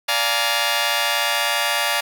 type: chord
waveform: 10% pulse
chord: Bb dominant seventh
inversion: first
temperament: just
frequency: 582.7 / 699.2 / 839.1 / 932.3 Hz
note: D5 / F5 / Ab5 / Bb5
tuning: -14 / +2 / +18 / 0 cents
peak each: -16 dBFS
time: 0.08-2.01 s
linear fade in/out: 10 ms
effects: none